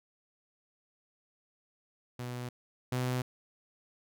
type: tone pair in turn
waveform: sawtooth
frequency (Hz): 123.3 / 126.18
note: B2 / B2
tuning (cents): -2 / +38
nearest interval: unison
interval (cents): 40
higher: second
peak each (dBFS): -33 / -26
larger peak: second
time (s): 2.19-2.49 / 2.92-3.22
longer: neither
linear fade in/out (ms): 5
effects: none